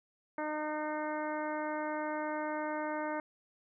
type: harmonic tone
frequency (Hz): 304.8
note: D#4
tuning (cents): -36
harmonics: 1 / 2 / 3 / 4 / 5 / 6 / 7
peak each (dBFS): -39 / -38 / -39 / -45 / -44 / -48 / -49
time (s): 0.38-3.2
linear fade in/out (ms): 2
effects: none